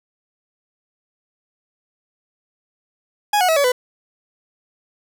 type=tone with pitch steps; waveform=40% pulse; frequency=830.6 / 731.5 / 644.2 / 567.3 / 499.6 Hz; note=G#5 / F#5 / E5 / C#5 / B4; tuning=0 / -20 / -40 / +40 / +20 cents; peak=-13 dBFS; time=3.33-3.72 s; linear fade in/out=5 ms; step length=78 ms; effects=none